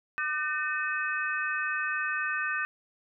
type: tone cluster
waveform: sine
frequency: 1200 / 1524 / 1814 / 2547 Hz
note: D6 / G6 / A#6 / D#7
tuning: +37 / -49 / -48 / +40 cents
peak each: -35 / -31 / -33 / -36 dBFS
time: 0.18-2.65 s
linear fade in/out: 0 ms
effects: none